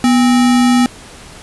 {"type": "tone with sample-and-hold", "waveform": "sine", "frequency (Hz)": 245.5, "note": "B3", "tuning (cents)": -10, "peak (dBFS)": -7, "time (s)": [0.04, 0.86], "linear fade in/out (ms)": 0, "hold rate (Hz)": 1050, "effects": ["pink hiss -36 dBFS RMS until 1.42 s", "resampled to 24000 Hz"]}